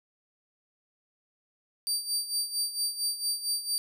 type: tone with tremolo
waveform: 25% pulse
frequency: 4650 Hz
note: D8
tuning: 18 cents flat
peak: -21 dBFS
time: 1.87-3.78 s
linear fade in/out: 0 ms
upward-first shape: sine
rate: 4.4 Hz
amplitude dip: 75%
effects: none